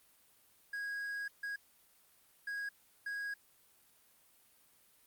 triangle tone bursts at uneven times, 1646 Hz, G#6, 16 cents flat, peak -35 dBFS, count 4, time 0.73-1.28 / 1.43-1.56 / 2.47-2.69 / 3.06-3.34 s, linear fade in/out 5 ms, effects white hiss -67 dBFS RMS until 5.06 s + Opus 32 kbps

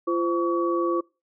sine tone cluster, 343.3 / 517 / 1132 Hz, F4 / C5 / C#6, -30 / -21 / +36 cents, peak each -23 / -29 / -27 dBFS, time 0.07-1.01 s, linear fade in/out 10 ms, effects noise-tail reverb RT60 0.3 s tail -24 dB re dry

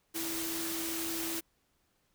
sine tone in noise, 329.6 Hz, E4, in tune, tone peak -38 dBFS, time 0.14-1.41 s, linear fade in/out 20 ms, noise white, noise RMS -37 dBFS, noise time 0.14-1.41 s, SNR -4 dB, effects pink hiss -74 dBFS RMS until 2.14 s

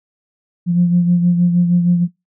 sine beating tone pair, 174.61 / 181.01 Hz, F3 / F#3, 0 / -38 cents, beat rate 6.4 Hz, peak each -10 / -19 dBFS, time 0.66-2.08 s, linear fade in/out 50 ms, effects noise-tail reverb RT60 0.2 s tail -23 dB re dry + tanh soft clip ceiling -3 dBFS

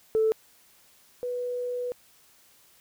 sine tone pair in turn, 440 / 492.2 Hz, A4 / B4, 0 / -6 cents, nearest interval major second, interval 194 cents, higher second, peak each -19 / -28 dBFS, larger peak first, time 0.15-0.32 / 1.23-1.92 s, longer second, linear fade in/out 0 ms, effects tanh soft clip ceiling -15 dBFS + white hiss -59 dBFS RMS until 2.8 s

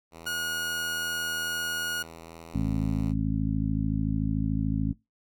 5% pulse tone with vibrato, 82.41 Hz, E2, in tune, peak -32 dBFS, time 0.11-3.14 s, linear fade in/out 50 ms, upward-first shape triangle, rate 1.4 Hz, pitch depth 9 cents each way
sawtooth tone, 1444 Hz, F#6, 43 cents flat, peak -25 dBFS, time 0.26-2.03 s, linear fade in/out 10 ms
harmonic tone, 53.6 Hz, A1, 45 cents flat, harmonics 1 / 2 / 3 / 4 / 5, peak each -31 / -31 / -31 / -31 / -31 dBFS, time 2.54-4.93 s, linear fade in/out 10 ms
effects noise-tail reverb RT60 0.2 s tail -21 dB re dry

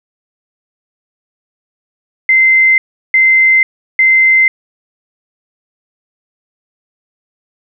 sine tone bursts, 2074 Hz, C7, 16 cents flat, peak -5 dBFS, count 3, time 2.29-4.48 s, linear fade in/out 2 ms, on 490 ms, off 360 ms, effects none

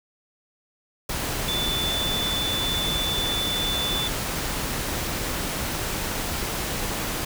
sine tone in noise, 3500 Hz, A7, 10 cents flat, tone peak -25 dBFS, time 1.48-4.08 s, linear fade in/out 5 ms, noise pink, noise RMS -28 dBFS, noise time 1.09-7.25 s, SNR 0 dB, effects none

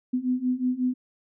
sine beating tone pair, 249.1 / 254.6 Hz, B3 / C4, +15 / -47 cents, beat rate 5.5 Hz, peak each -27 / -25 dBFS, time 0.13-0.94 s, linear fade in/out 10 ms, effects none

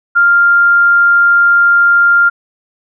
sine tone, 1396.9 Hz, F6, in tune, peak -5 dBFS, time 0.15-2.3 s, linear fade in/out 20 ms, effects none

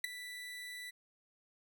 30% pulse tone with ADSR envelope, 1975.5 Hz, B6, in tune, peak -26 dBFS, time 0.04-0.91 s, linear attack 4 ms, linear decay 9 ms, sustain -15 dB, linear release 16 ms, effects none

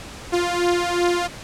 sawtooth beating tone pair, 349.2 / 351.9 Hz, F4 / F4, 0 / +13 cents, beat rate 2.7 Hz, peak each -17 / -18 dBFS, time 0.32-1.28 s, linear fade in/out 20 ms, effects pink hiss -37 dBFS RMS until 1.43 s + low-pass 8000 Hz 12 dB/octave

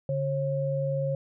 sine tone pair together, 143.29 / 541 Hz, D3 / C#5, -42 / -42 cents, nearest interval octave + major seventh, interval 2300 cents, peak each -28 dBFS, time 0.09-1.15 s, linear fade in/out 2 ms, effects none

